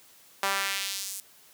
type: tone with high-pass filter sweep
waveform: sawtooth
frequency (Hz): 196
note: G3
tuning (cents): 0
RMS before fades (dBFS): -31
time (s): 0.43-1.2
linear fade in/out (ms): 2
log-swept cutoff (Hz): 880 to 9000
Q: 1.1
effects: white hiss -56 dBFS RMS until 1.53 s + high-pass 100 Hz 12 dB/octave